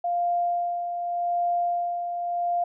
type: tone with tremolo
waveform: sine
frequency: 698.5 Hz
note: F5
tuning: in tune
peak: -21 dBFS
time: 0.04-2.64 s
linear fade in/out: 5 ms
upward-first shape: sine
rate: 0.85 Hz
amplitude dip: 50%
effects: none